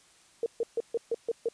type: tone bursts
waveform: sine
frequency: 462.7 Hz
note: A#4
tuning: 13 cents flat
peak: -25 dBFS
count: 7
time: 0.43-1.487 s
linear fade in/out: 2 ms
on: 31 ms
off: 140 ms
effects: white hiss -60 dBFS RMS until 1.53 s + resampled to 22050 Hz